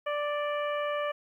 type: harmonic tone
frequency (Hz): 587.3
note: D5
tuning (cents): 0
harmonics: 1 / 2 / 3 / 4 / 5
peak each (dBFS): -30 / -34 / -39 / -42 / -44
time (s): 0.06-1.12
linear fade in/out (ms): 10
effects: 11-bit